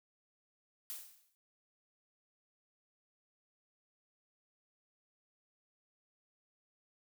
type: noise with exponential decay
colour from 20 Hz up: blue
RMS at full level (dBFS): -41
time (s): 0.9-1.35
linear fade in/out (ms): 0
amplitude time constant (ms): 96
effects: none